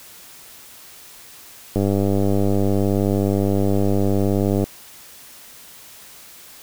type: click train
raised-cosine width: 2 ms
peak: -7 dBFS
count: 287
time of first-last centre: 1.76-4.64 s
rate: 99.3 Hz
effects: white hiss -43 dBFS RMS until 6.62 s